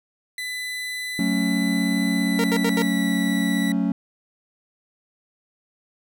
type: tone with pitch glide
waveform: 30% pulse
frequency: 2000 to 1956.6 Hz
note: B6 to B6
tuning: +21 to -17 cents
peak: -25 dBFS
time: 0.38-3.72 s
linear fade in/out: 2 ms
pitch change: -38 cents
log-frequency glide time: 2.22-2.92 s
type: chord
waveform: triangle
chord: F# minor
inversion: none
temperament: just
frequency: 185 / 222 / 277.5 Hz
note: F#3 / A3 / C#4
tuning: 0 / +16 / +2 cents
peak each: -22 dBFS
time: 1.19-3.92 s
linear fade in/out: 2 ms
type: tone bursts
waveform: sawtooth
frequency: 462.1 Hz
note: A#4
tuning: 15 cents flat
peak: -18 dBFS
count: 4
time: 2.39-2.82 s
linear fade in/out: 0 ms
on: 49 ms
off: 78 ms
effects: none